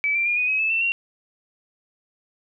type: tone with pitch steps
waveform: sine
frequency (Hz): 2300 / 2359 / 2420 / 2482 / 2546 / 2612 / 2679 / 2748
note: D7 / D7 / D#7 / D#7 / D#7 / E7 / E7 / F7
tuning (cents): -37 / +7 / -49 / -5 / +39 / -17 / +27 / -29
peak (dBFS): -19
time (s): 0.04-0.92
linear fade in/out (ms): 0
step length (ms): 110
effects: none